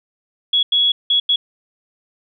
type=tone bursts at uneven times; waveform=sine; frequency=3355 Hz; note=G#7; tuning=17 cents sharp; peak=-12 dBFS; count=4; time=0.53-0.63 / 0.72-0.92 / 1.1-1.2 / 1.29-1.36 s; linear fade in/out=5 ms; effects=none